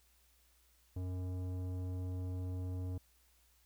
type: tone with tanh clipping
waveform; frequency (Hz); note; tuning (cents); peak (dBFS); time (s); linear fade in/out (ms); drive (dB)
sine; 91.5; F#2; -19; -39; 0.96-2.98; 5; 14
effects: added 60 Hz sine -70 dBFS peak until 3.65 s + white hiss -71 dBFS RMS until 3.65 s